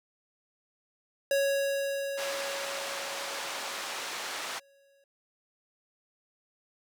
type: tone with exponential decay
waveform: square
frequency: 554.4 Hz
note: C#5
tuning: in tune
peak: -24 dBFS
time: 1.31-5.04 s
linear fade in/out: 2 ms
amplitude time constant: 810 ms
type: band-pass noise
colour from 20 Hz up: pink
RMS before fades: -37 dBFS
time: 2.17-4.6 s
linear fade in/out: 20 ms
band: 700 to 7400 Hz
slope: 12 dB/octave
effects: none